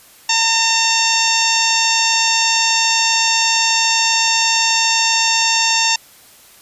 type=harmonic tone; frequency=907 Hz; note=A#5; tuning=48 cents flat; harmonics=1 / 2 / 3 / 4 / 5 / 6 / 7 / 8; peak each=-20 / -24 / -19 / -22 / -24 / -19 / -22 / -22 dBFS; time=0.29-5.96 s; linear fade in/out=5 ms; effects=white hiss -45 dBFS RMS until 6.61 s + resampled to 32000 Hz